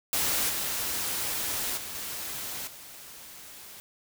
white noise with level steps, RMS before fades -27 / -31 / -38 / -36 / -46 dBFS, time 0.13-3.8 s, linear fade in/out 0 ms, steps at 0.49 / 1.77 / 1.95 / 2.67 s, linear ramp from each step 5 ms, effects none

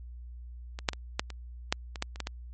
clicks, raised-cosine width 0.2 ms, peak -21 / -7 / -20 / -9 / -24 / -7 / -21 / -12 / -26 / -16 / -16 dBFS, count 11, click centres 0.789 / 0.888 / 0.933 / 1.195 / 1.303 / 1.725 / 1.958 / 2.024 / 2.159 / 2.203 / 2.271 s, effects added 60 Hz sine -41 dBFS peak until 2.53 s + MP3 32 kbps

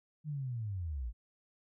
sine linear sweep, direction down, 155.7 to 51.5 Hz, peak -35 dBFS, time 0.24-1.13 s, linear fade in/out 50 ms, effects none

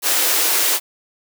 white high-pass noise, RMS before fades -17 dBFS, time 0.02-0.8 s, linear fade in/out 50 ms, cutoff 300 Hz, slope 96 dB/octave, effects none

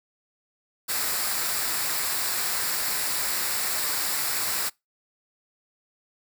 white noise with comb filter, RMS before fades -27 dBFS, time 0.88-4.7 s, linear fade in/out 20 ms, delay 0.32 ms, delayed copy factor -0.5, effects noise-tail reverb RT60 0.2 s tail -25 dB re dry

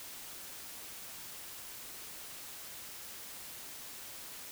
silence, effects white hiss -47 dBFS RMS until 4.51 s

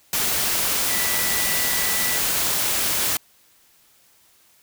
sine tone in noise, 1969 Hz, B6, 6 cents flat, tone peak -29 dBFS, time 0.9-2.18 s, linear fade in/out 2 ms, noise white, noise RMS -22 dBFS, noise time 0.13-3.17 s, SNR -10 dB, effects white hiss -57 dBFS RMS until 4.62 s

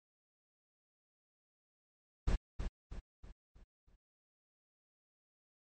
brown noise with echo, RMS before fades -30 dBFS, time 2.27-2.36 s, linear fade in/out 10 ms, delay 320 ms, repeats 5, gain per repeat -7 dB, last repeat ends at 3.96 s, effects MP3 32 kbps

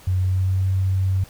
sine tone with pitch glide, 92.5 to 94.77 Hz, F#2 to F#2, 0 to +42 cents, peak -17 dBFS, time 0.07-1.24 s, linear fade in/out 5 ms, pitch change +42 cents, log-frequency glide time 0.17-0.63 s, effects pink hiss -47 dBFS RMS until 1.29 s

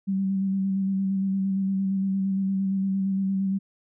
sine tone with vibrato, 193.3 Hz, G3, 24 cents flat, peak -22 dBFS, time 0.07-3.59 s, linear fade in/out 20 ms, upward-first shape square, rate 8.7 Hz, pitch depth 18 cents each way, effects none

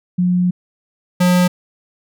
sine / square tone pair in turn, 179.4 / 179.4 Hz, F3 / F3, +47 / +47 cents, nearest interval unison, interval 0 cents, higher neither, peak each -12 / -11 dBFS, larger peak second, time 0.18-0.51 / 1.2-1.48 s, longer first, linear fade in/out 10 ms, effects none

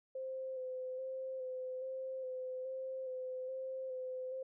sine tone with vibrato, 518 Hz, C5, 17 cents flat, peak -39 dBFS, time 0.15-4.43 s, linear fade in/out 5 ms, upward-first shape square, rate 1.2 Hz, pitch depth 19 cents each way, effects none

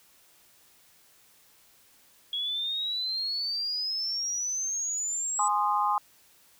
sine exponential sweep, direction up, 3322 to 7902 Hz, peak -28 dBFS, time 2.33-5.48 s, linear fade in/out 2 ms
sine chord, Ab major, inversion none, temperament equal with one note detuned, 830.6 / 1046.5 / 1231.6 Hz, Ab5 / C6 / Eb6, 0 / 0 / -18 cents, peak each -27 / -27 / -29 dBFS, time 5.39-5.98 s, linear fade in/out 2 ms
effects white hiss -60 dBFS RMS until 6.59 s

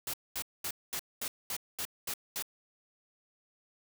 white noise bursts, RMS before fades -36 dBFS, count 9, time 0.07-2.424 s, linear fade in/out 2 ms, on 66 ms, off 220 ms, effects none

